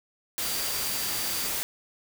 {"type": "tone in noise", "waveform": "sine", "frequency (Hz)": 4699, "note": "D8", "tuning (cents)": 0, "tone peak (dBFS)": -37, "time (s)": [0.42, 1.48], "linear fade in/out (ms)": 0, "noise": "white", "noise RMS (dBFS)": -30, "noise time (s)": [0.38, 1.63], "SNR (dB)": -10, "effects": []}